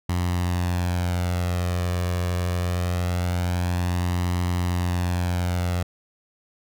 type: tone with flanger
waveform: sawtooth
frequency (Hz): 88.7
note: F2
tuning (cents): +27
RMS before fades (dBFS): -24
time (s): 0.09-5.83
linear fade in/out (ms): 5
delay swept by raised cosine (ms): 1 to 1.75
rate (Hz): 0.23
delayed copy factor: +0.55
effects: none